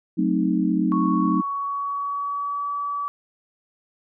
sine chord, F# diminished seventh, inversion none, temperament equal, 185 / 220 / 261.6 / 311.1 Hz, F#3 / A3 / C4 / Eb4, 0 / 0 / 0 / 0 cents, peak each -23 / -25 / -25 / -23 dBFS, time 0.17-1.42 s, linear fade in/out 20 ms
sine tone with pitch glide, 1108.7 to 1146.5 Hz, C#6 to D6, 0 to -42 cents, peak -24 dBFS, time 0.92-3.08 s, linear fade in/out 0 ms, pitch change +58 cents, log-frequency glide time 1.05-2.7 s
effects none

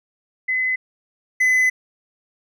sine / triangle tone pair in turn, 2028 / 2019 Hz, B6 / B6, +45 / +38 cents, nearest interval unison, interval 7 cents, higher first, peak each -18 / -12 dBFS, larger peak second, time 0.48-0.76 / 1.4-1.7 s, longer second, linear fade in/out 10 ms, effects none

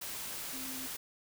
sine tone in noise, 261.6 Hz, C4, in tune, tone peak -45 dBFS, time 0.53-0.87 s, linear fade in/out 10 ms, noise white, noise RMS -41 dBFS, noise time 0.01-0.97 s, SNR -7 dB, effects none

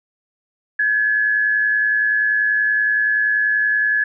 sine tone pair together, 1590.5 / 1701 Hz, G6 / G#6, +25 / +41 cents, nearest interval minor second, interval 116 cents, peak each -24 / -15 dBFS, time 0.79-4.04 s, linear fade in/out 5 ms, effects none

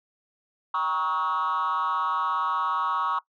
sine tone with frequency modulation, 1111 Hz, C#6, 4 cents sharp, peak -21 dBFS, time 0.74-3.19 s, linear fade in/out 5 ms, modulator 165 Hz, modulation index 1.2, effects noise-tail reverb RT60 0.1 s tail -20 dB re dry + tanh soft clip ceiling -21 dBFS

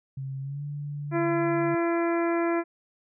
sine tone with pitch glide, 134.8 to 145.31 Hz, C#3 to D3, -48 to -18 cents, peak -31 dBFS, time 0.17-1.75 s, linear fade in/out 5 ms, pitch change +130 cents, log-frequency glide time 0.4-0.63 s
harmonic tone, 338.2 Hz, E4, 44 cents sharp, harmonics 1 / 2 / 3 / 4 / 5 / 6 / 7, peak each -24 / -30 / -34 / -36 / -38 / -40 / -41 dBFS, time 1.11-2.64 s, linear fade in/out 50 ms
effects none

